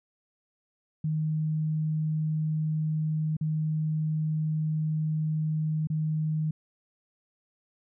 sine tone with dropouts, 155.56 Hz, D#3, in tune, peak -25 dBFS, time 1.04-6.51 s, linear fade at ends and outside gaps 5 ms, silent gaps 3.368-3.41 / 5.872-5.9 s, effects none

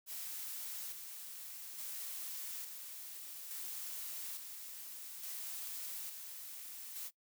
blue noise with tremolo, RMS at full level -44 dBFS, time 0.06-7.11 s, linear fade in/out 50 ms, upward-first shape square, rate 0.58 Hz, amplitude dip 40%, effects noise-tail reverb RT60 0.1 s tail -20 dB re dry

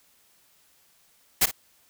white noise with echo, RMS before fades -19 dBFS, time 1.41-1.46 s, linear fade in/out 10 ms, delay 54 ms, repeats 1, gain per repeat -13 dB, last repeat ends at 1.514 s, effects white hiss -62 dBFS RMS until 1.89 s

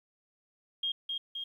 sine tone with echo, 3236 Hz, G#7, 46 cents flat, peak -29 dBFS, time 0.83-0.92 s, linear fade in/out 5 ms, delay 260 ms, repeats 2, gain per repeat -3 dB, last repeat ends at 1.44 s, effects 11-bit

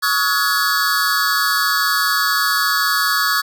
square tone cluster, 1121 / 1275 / 1441 / 1686 / 4510 Hz, C#6 / D#6 / F#6 / G#6 / C#8, +19 / +42 / -46 / +26 / +29 cents, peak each -23 / -23 / -23 / -21 / -22 dBFS, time 0.02-3.42 s, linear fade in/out 20 ms, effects none

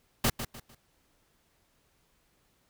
pink noise with echo, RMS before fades -25 dBFS, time 0.24-0.3 s, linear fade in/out 5 ms, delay 150 ms, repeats 3, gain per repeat -10 dB, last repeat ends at 0.75 s, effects pink hiss -70 dBFS RMS until 2.69 s

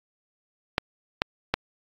clicks, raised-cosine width 0.3 ms, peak -5 dBFS, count 3, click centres 0.781 / 1.219 / 1.54 s, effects AAC 48 kbps

